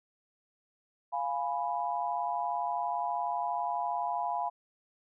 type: chord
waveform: sine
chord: F diminished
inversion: none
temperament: equal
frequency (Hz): 698.5 / 830.6 / 987.8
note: F5 / Ab5 / Cb6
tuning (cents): 0 / 0 / 0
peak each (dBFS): -34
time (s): 1.12-4.5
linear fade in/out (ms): 20
effects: none